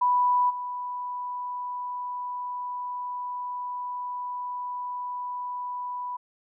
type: tone with level steps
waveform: sine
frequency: 987.8 Hz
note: B5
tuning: in tune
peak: -19 / -30 dBFS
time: 0.01-6.17 s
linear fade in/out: 10 ms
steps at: 0.49 s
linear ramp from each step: 20 ms
effects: none